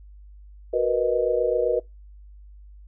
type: chord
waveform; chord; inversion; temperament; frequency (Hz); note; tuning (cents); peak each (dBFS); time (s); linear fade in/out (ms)
sine; B major seventh; second; equal; 370 / 466.2 / 493.9 / 622.3; F#4 / A#4 / B4 / D#5; 0 / 0 / 0 / 0; -28 / -24 / -23 / -26; 0.73-1.8; 10
effects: noise-tail reverb RT60 0.2 s tail -25 dB re dry + added 50 Hz sine -43 dBFS peak until 2.87 s